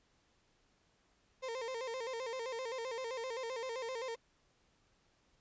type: tone with vibrato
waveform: 35% pulse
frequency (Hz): 488.6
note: B4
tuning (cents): -19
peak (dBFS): -37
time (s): 1.42-4.16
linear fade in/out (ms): 20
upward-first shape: square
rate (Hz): 7.7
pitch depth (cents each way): 110
effects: pink hiss -73 dBFS RMS until 5.4 s + resampled to 16000 Hz